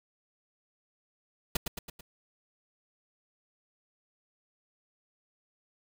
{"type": "noise with echo", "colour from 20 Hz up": "pink", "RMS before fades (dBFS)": -28, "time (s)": [1.55, 1.57], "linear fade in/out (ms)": 5, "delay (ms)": 110, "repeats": 4, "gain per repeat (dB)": -5, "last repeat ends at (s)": 2.01, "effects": []}